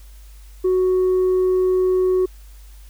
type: tone with tanh clipping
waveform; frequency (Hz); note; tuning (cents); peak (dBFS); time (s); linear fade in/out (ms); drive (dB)
sine; 370; F#4; 0; -15; 0.64-2.26; 10; 1
effects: added 50 Hz sine -39 dBFS peak until 2.89 s + white hiss -53 dBFS RMS until 2.89 s